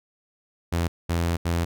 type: tone bursts at uneven times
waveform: sawtooth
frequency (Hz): 84.9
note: F2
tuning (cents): -48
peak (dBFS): -18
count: 3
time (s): 0.72-0.88 / 1.09-1.37 / 1.45-1.65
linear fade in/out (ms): 10
effects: none